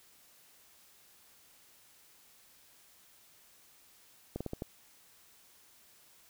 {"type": "slowing click train", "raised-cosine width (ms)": 2, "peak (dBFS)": -23, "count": 5, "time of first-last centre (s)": [4.36, 4.621], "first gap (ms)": 46, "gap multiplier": 1.24, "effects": ["white hiss -62 dBFS RMS until 6.29 s"]}